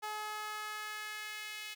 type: tone with high-pass filter sweep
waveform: sawtooth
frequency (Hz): 425.3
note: G#4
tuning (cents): +41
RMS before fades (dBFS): -42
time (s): 0.02-1.75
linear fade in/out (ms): 20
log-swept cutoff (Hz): 890 to 2500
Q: 1.9
effects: none